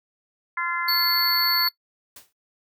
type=harmonic tone; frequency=344.6 Hz; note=F4; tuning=23 cents flat; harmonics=3 / 4 / 5 / 6; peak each=-29 / -29 / -29 / -29 dBFS; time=0.57-1.68 s; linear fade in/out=5 ms
type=tone; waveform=square; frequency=4435 Hz; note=C#8; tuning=in tune; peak=-20 dBFS; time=0.88-1.69 s; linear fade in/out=5 ms
type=noise with exponential decay; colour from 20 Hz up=white; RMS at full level=-39 dBFS; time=2.16-2.33 s; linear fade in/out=5 ms; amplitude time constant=36 ms
effects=noise-tail reverb RT60 0.1 s tail -21 dB re dry